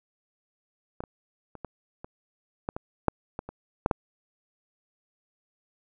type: clicks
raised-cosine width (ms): 1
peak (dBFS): -19 / -24 / -28 / -21 / -25 / -15 / -19 / -6 / -18 / -24 / -8 / -9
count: 12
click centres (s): 1.005 / 1.038 / 1.553 / 1.647 / 2.045 / 2.689 / 2.765 / 3.083 / 3.391 / 3.49 / 3.861 / 3.912
effects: none